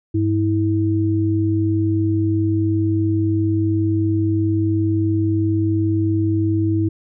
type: tone pair together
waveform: sine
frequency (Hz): 100.97 / 323.9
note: G#2 / E4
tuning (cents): -48 / -30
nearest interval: octave + minor sixth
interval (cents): 2018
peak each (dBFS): -18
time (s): 0.14-6.89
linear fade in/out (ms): 10
effects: none